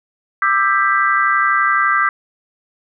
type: chord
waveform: sine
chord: E minor seventh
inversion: third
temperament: just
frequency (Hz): 1186.7 / 1318.5 / 1582.2 / 1977.8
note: D6 / E6 / G6 / B6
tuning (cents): +18 / 0 / +16 / +2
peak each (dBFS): -16 / -19 / -17 / -20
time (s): 0.42-2.09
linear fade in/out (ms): 2
effects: none